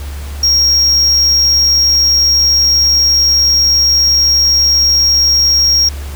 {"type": "tone", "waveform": "triangle", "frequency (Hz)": 5588, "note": "F8", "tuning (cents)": 0, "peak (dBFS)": -6, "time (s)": [0.43, 5.89], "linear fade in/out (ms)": 5, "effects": ["added 71 Hz sine -21 dBFS peak until 6.15 s", "pink hiss -33 dBFS RMS until 6.15 s"]}